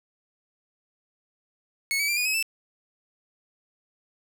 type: tone with pitch steps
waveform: sawtooth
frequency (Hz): 2200 / 2283 / 2369 / 2458 / 2551 / 2647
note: C#7 / D7 / D7 / D#7 / D#7 / E7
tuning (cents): -14 / -50 / +14 / -22 / +43 / +7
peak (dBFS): -20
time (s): 1.91-2.426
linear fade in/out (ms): 0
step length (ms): 86
effects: none